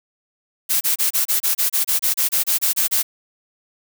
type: noise bursts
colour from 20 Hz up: blue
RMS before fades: -18 dBFS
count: 16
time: 0.69-3.03 s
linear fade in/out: 20 ms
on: 120 ms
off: 28 ms
effects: none